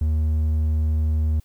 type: tone with hard clipping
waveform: sine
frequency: 77.78 Hz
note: D#2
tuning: in tune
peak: -19 dBFS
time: 0.01-1.4 s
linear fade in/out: 5 ms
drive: 3 dB
effects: white hiss -62 dBFS RMS until 1.44 s